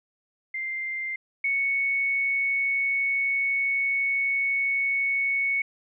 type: tone pair in turn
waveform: sine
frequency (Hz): 2093 / 2217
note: C7 / C#7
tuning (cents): 0 / 0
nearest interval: minor second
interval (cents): 100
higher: second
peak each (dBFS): -28 / -22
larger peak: second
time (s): 0.54-1.16 / 1.44-5.62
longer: second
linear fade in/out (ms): 5
effects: none